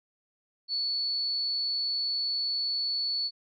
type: tone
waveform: sine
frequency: 4435 Hz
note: C#8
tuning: in tune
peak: -27 dBFS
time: 0.68-3.31 s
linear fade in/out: 50 ms
effects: none